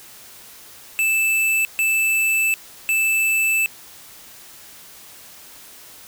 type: tone bursts at uneven times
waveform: square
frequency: 2637 Hz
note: E7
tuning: in tune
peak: -17 dBFS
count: 3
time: 0.99-1.65 / 1.79-2.54 / 2.89-3.66 s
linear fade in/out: 0 ms
effects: white hiss -43 dBFS RMS until 6.07 s